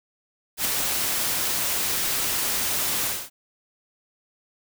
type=noise with ADSR envelope; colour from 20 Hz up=white; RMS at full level=-22 dBFS; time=0.57-3.3 s; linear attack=81 ms; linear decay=4 ms; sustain=-3 dB; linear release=250 ms; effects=none